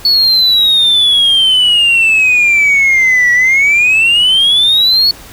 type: exponential two-way sweep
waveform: sine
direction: down then up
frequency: 4435 to 1930 to 4435 Hz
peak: -4 dBFS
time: 0.05-5.11 s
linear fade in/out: 2 ms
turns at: 3.32 s
effects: tanh soft clip ceiling -4 dBFS + pink hiss -34 dBFS RMS until 5.32 s